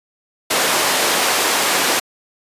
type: band-pass noise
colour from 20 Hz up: pink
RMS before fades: -17 dBFS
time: 0.5-2 s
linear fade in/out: 10 ms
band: 450 to 13000 Hz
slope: 12 dB/octave
effects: resampled to 32000 Hz